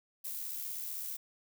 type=noise with amplitude modulation; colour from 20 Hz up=violet; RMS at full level=-38 dBFS; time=0.24-1.17 s; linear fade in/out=10 ms; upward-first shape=sine; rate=75.9 Hz; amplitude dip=40%; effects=none